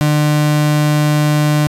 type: tone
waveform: 35% pulse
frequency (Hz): 150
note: D3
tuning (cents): +37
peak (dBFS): -9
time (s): 0.01-1.67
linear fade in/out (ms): 0
effects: resampled to 32000 Hz + 7-bit